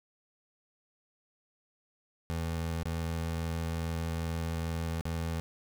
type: tone with dropouts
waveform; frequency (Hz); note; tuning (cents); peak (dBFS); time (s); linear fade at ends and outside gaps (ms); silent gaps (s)
25% pulse; 82.41; E2; 0; -28; 2.3-5.4; 0; 2.832-2.855 / 5.011-5.054
effects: none